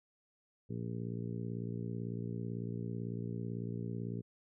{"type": "harmonic tone", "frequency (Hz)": 58, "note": "A#1", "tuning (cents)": -8, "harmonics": [2, 3, 4, 5, 6, 7, 8], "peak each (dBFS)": [-40, -42, -45, -50, -52, -48, -54], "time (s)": [0.69, 4.22], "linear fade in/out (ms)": 20, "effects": []}